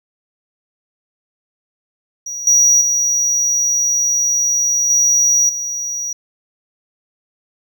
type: tone with level steps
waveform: triangle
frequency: 5780 Hz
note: F#8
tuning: 41 cents flat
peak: -22 / -7 / -12 / -9 / -19 dBFS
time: 2.26-6.13 s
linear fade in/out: 5 ms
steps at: 2.47 / 2.81 / 4.9 / 5.49 s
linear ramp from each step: 2 ms
effects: none